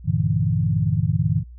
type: chord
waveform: sine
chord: E half-diminished seventh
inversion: first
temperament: equal with one note detuned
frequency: 97.66 / 116.54 / 146.83 / 164.81 Hz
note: G2 / Bb2 / D3 / E3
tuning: -6 / 0 / 0 / 0 cents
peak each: -23 dBFS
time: 0.04-1.44 s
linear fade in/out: 50 ms
effects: added 60 Hz sine -38 dBFS peak until 1.58 s